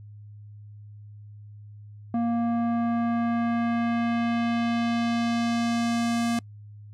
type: tone with low-pass filter sweep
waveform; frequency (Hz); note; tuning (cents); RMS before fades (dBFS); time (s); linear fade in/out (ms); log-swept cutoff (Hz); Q
square; 233.9; A#3; +6; -25; 2.14-6.39; 2; 760 to 9300; 0.99
effects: noise-tail reverb RT60 0.1 s tail -26 dB re dry + added 104 Hz sine -42 dBFS peak until 6.93 s